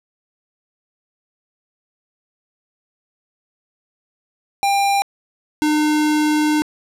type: tone pair in turn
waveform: square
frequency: 797 / 303.1 Hz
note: G5 / D#4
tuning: +28 / -45 cents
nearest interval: octave + perfect fourth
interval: 1673 cents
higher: first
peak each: -15 dBFS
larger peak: neither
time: 4.63-5.02 / 5.62-6.62 s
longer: second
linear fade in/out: 0 ms
effects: low-pass 12000 Hz 12 dB/octave